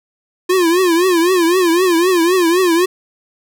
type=tone with vibrato; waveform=square; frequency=351.7 Hz; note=F4; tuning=12 cents sharp; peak=-11 dBFS; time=0.49-2.86 s; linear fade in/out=10 ms; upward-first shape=triangle; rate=3.9 Hz; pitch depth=150 cents each way; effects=none